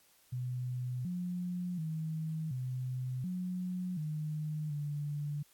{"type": "tone with pitch steps", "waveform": "sine", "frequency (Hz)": [125.4, 178.6, 158.5, 127.9, 181.8, 153.1, 146.5], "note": ["B2", "F3", "D#3", "C3", "F#3", "D#3", "D3"], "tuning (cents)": [27, 39, 32, -39, -30, -28, -4], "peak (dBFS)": -34, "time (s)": [0.32, 5.43], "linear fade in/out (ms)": 10, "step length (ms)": 730, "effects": ["white hiss -66 dBFS RMS until 5.53 s", "AAC 64 kbps"]}